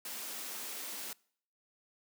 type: high-pass noise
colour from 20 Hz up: white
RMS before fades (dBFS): -42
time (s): 0.05-1.13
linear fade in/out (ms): 2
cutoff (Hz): 180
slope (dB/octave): 96
effects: noise-tail reverb RT60 0.6 s tail -25 dB re dry